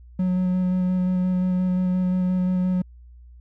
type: tone with vibrato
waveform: triangle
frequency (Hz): 183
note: F#3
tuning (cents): -19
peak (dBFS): -17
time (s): 0.19-2.82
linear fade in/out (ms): 5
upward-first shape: square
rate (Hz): 5.7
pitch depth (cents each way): 10
effects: added 60 Hz sine -43 dBFS peak until 3.4 s